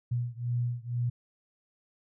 sine beating tone pair, 120 / 122.1 Hz, B2 / B2, -49 / -19 cents, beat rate 2.1 Hz, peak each -31 / -32 dBFS, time 0.11-1.1 s, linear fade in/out 10 ms, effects none

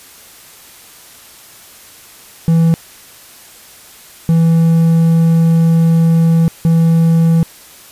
triangle tone bursts at uneven times, 164.81 Hz, E3, in tune, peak -5 dBFS, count 3, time 2.48-2.74 / 4.29-6.48 / 6.65-7.43 s, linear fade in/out 0 ms, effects white hiss -39 dBFS RMS until 7.91 s + resampled to 32000 Hz

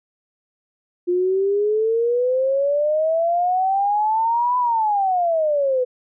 sine exponential two-way sweep, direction up then down, 351 to 1002 to 494 Hz, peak -16 dBFS, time 1.07-5.85 s, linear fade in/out 20 ms, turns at 4.58 s, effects none

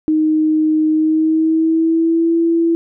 sine tone with pitch glide, 311.1 to 333.4 Hz, D#4 to E4, 0 to +20 cents, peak -11 dBFS, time 0.08-2.75 s, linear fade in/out 0 ms, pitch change +120 cents, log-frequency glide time 0.9-2.35 s, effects none

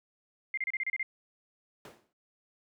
sine tone bursts, 2102 Hz, C7, 7 cents sharp, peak -29 dBFS, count 8, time 0.54-1.029 s, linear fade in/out 2 ms, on 34 ms, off 31 ms
brown noise with exponential decay, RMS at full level -35 dBFS, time 1.85-2.13 s, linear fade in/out 2 ms, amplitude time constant 59 ms
effects high-pass 300 Hz 12 dB/octave

